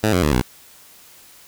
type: tone with pitch steps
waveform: 10% pulse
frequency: 108.1 / 89.86 / 74.69 / 62.09 Hz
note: A2 / F2 / D2 / B1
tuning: -30 / +50 / +30 / +10 cents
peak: -7 dBFS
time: 0.03-0.418 s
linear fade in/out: 10 ms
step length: 97 ms
effects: white hiss -47 dBFS RMS until 1.47 s